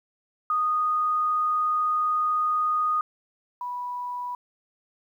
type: tone pair in turn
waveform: sine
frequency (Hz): 1237 / 981.8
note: D#6 / B5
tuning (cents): -10 / -10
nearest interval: major third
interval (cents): 400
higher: first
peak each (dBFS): -21 / -29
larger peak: first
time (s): 0.5-3.01 / 3.61-4.35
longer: first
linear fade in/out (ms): 2
effects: 10-bit